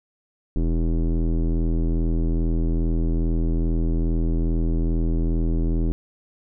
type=tone with low-pass filter; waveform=square; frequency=41.2 Hz; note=E1; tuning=in tune; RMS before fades=-21 dBFS; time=0.56-5.92 s; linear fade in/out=0 ms; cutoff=320 Hz; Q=2.4; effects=none